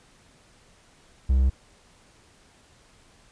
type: tone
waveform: triangle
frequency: 65.41 Hz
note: C2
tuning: in tune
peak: -15 dBFS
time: 1.29-1.5 s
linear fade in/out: 10 ms
effects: pink hiss -57 dBFS RMS until 3.31 s + resampled to 22050 Hz